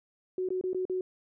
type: tone with dropouts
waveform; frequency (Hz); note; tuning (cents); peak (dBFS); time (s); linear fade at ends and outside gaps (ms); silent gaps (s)
sine; 370; F#4; 0; -28; 0.38-1.01; 2; 0.488-0.504 / 0.612-0.638 / 0.732-0.746 / 0.853-0.897
effects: none